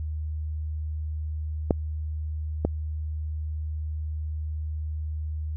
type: clicks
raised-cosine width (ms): 2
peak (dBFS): -6 / -9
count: 2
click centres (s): 1.708 / 2.65
effects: added 77 Hz sine -28 dBFS peak until 5.56 s